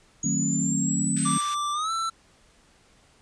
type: linear sweep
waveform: sine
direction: up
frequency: 6700 to 8390 Hz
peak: -27 dBFS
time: 0.23-1.41 s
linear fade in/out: 2 ms
type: chord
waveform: sine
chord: D# diminished seventh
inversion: none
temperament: just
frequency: 155.56 / 186.68 / 224 / 268.8 Hz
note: D#3 / F#3 / A3 / C4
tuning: 0 / +16 / +31 / +47 cents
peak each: -29 dBFS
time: 0.24-1.38 s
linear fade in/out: 5 ms
type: high-pass noise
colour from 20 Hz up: pink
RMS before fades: -39 dBFS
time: 1.16-1.55 s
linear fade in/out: 10 ms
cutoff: 1400 Hz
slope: 96 dB/octave
type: tone with pitch glide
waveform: square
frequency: 1174.7 to 1333.9 Hz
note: D6 to E6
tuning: 0 to +20 cents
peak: -26 dBFS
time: 1.25-2.1 s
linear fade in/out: 10 ms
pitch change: +220 cents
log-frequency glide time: 1.73-1.91 s
effects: pink hiss -59 dBFS RMS until 3.21 s + resampled to 22050 Hz